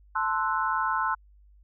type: chord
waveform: sine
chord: F# half-diminished seventh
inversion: first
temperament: equal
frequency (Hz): 880 / 1046.5 / 1318.5 / 1480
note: A5 / C6 / E6 / F#6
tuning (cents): 0 / 0 / 0 / 0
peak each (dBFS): -30 / -28 / -30 / -31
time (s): 0.15-1.15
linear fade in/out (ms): 10
effects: added 50 Hz sine -53 dBFS peak until 1.63 s